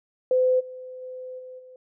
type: tone with level steps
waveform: sine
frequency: 510 Hz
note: C5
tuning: 44 cents flat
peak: -17 / -36 / -34 / -38 / -44 dBFS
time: 0.31-1.76 s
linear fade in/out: 2 ms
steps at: 0.59 / 1.01 / 1.38 / 1.58 s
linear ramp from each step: 20 ms
effects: none